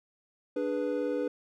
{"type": "chord", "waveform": "triangle", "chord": "G# diminished", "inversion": "second", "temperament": "equal", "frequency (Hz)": [293.7, 415.3, 493.9], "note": ["D4", "G#4", "B4"], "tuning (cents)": [0, 0, 0], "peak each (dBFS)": [-31, -33, -29], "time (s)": [0.56, 1.28], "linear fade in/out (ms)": 5, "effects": []}